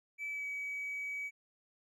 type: tone with pitch glide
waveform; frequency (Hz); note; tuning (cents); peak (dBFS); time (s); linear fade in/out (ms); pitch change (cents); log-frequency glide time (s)
triangle; 2307 to 2275; D7 to C#7; -31 to +44; -34; 0.18-1.31; 50; -25; 0.3-0.46
effects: tanh soft clip ceiling -33 dBFS